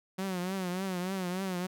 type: tone with vibrato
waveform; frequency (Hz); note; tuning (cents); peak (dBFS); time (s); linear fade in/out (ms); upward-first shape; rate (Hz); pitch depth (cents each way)
sawtooth; 185.2; F#3; +2; -28; 0.18-1.67; 10; triangle; 3.4; 100
effects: none